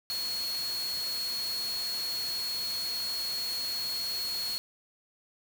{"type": "tone in noise", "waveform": "sine", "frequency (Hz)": 4328, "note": "C#8", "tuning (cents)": -42, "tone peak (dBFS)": -31, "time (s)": [0.1, 4.58], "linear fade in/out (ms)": 0, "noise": "white", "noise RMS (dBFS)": -40, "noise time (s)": [0.1, 4.58], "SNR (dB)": 6, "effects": []}